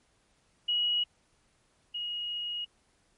sine tone pair in turn, 2907 / 2885 Hz, F#7 / F#7, -31 / -44 cents, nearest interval unison, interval 13 cents, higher first, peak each -25 / -32 dBFS, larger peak first, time 0.68-1.04 / 1.94-2.65 s, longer second, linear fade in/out 10 ms, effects pink hiss -69 dBFS RMS until 3.17 s + MP3 48 kbps

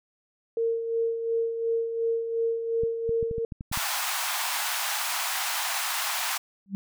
sine tone with tremolo, 458.4 Hz, A#4, 29 cents flat, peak -22 dBFS, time 0.57-3.45 s, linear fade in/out 2 ms, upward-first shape sine, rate 2.8 Hz, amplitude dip 55%
clicks, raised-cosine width 5 ms, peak -23 dBFS, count 9, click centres 2.835 / 3.093 / 3.228 / 3.312 / 3.382 / 3.522 / 3.609 / 3.716 / 3.774 s
pink high-pass noise, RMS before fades -29 dBFS, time 3.72-6.38 s, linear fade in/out 10 ms, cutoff 740 Hz, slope 48 dB/octave
sine tone with exponential growth, 196 Hz, G3, in tune, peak -24 dBFS, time 6.66-6.75 s, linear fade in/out 0 ms, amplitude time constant 19 ms
effects none

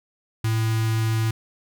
square tone with notch filter, 111.6 Hz, A2, 25 cents sharp, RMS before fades -22 dBFS, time 0.44-1.31 s, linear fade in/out 5 ms, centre 540 Hz, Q 0.79, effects none

